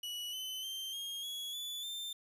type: tone with pitch steps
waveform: 40% pulse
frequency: 2938 / 3036 / 3138 / 3243 / 3352 / 3464 / 3580 Hz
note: F#7 / F#7 / G7 / G#7 / G#7 / A7 / A7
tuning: -13 / +44 / +1 / -42 / +15 / -28 / +29 cents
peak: -38 dBFS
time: 0.03-2.13 s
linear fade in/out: 5 ms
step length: 300 ms
effects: resampled to 32000 Hz + 11-bit